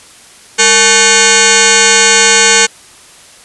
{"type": "tone with frequency modulation", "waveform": "sine", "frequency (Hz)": 2436, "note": "D#7", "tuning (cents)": -37, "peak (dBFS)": -4, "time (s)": [0.58, 2.67], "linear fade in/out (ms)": 20, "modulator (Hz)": 659, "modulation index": 7.9, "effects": ["white hiss -38 dBFS RMS until 3.44 s", "resampled to 24000 Hz"]}